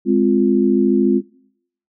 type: chord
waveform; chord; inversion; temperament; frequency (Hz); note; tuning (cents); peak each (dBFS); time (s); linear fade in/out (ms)
sine; F minor; first; equal; 207.7 / 261.6 / 349.2; Ab3 / C4 / F4; 0 / 0 / 0; -16; 0.05-1.22; 50
effects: noise-tail reverb RT60 0.7 s tail -22 dB re dry